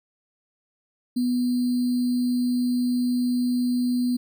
sine tone with sample-and-hold, 246.9 Hz, B3, in tune, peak -20 dBFS, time 1.16-4.17 s, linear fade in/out 10 ms, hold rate 4410 Hz, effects none

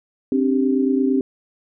sine chord, C suspended second, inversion none, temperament equal with one note detuned, 264.8 / 293.7 / 392 Hz, C4 / D4 / G4, +21 / 0 / 0 cents, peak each -17 / -23 / -22 dBFS, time 0.32-1.21 s, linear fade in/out 2 ms, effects none

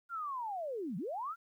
sine linear two-way sweep, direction down then up, 1420 to 155.56 to 1420 Hz, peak -36 dBFS, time 0.09-1.36 s, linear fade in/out 50 ms, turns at 0.97 s, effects 12-bit

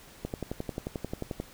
click train, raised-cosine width 2 ms, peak -19 dBFS, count 14, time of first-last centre 0.25-1.4 s, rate 11.3 Hz, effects pink hiss -52 dBFS RMS until 1.53 s

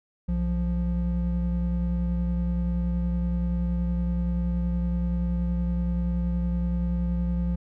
triangle tone pair together, 61.8 / 174.8 Hz, B1 / F3, +2 / +2 cents, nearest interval octave + tritone, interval 1800 cents, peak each -24 dBFS, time 0.28-7.56 s, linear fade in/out 10 ms, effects none

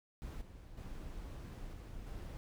brown noise with level steps, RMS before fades -44 / -53 / -46 / -48 / -45 dBFS, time 0.22-2.37 s, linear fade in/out 0 ms, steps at 0.41 / 0.77 / 1.73 / 2.06 s, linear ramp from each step 10 ms, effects none

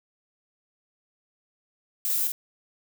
violet noise with echo, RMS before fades -27 dBFS, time 2.05-2.27 s, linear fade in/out 0 ms, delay 49 ms, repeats 1, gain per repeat -3 dB, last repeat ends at 2.319 s, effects none

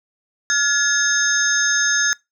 sine tone cluster, 1417 / 1700 / 3695 / 5200 / 6360 Hz, F6 / G#6 / A#7 / E8 / G8, +25 / +40 / -16 / -24 / +24 cents, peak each -23 / -18 / -27 / -26 / -20 dBFS, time 0.5-2.13 s, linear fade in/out 0 ms, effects noise-tail reverb RT60 0.2 s tail -24 dB re dry

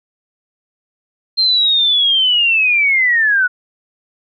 sine linear sweep, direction down, 4186 to 1449 Hz, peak -10 dBFS, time 1.37-3.48 s, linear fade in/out 20 ms, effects none

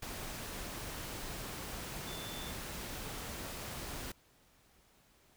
sine tone in noise, 3520 Hz, A7, in tune, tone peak -48 dBFS, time 2.07-2.51 s, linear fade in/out 5 ms, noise pink, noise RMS -43 dBFS, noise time 0.02-4.12 s, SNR -8 dB, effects pink hiss -67 dBFS RMS until 5.36 s

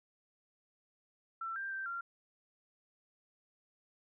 sine tone with pitch steps, 1341 / 1583 / 1564 / 1381 Hz, E6 / G6 / G6 / F6, +29 / +17 / -4 / -20 cents, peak -37 dBFS, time 1.41-2.01 s, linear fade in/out 5 ms, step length 150 ms, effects none

